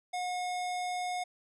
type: tone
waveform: square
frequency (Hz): 723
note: F#5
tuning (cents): -40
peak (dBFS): -33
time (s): 0.13-1.24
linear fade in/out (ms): 10
effects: resampled to 24000 Hz